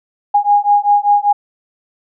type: beating tone pair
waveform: sine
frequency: 818 / 823.1 Hz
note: G#5 / G#5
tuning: -26 / -16 cents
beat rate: 5.1 Hz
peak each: -12 dBFS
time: 0.34-1.33 s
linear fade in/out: 10 ms
effects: none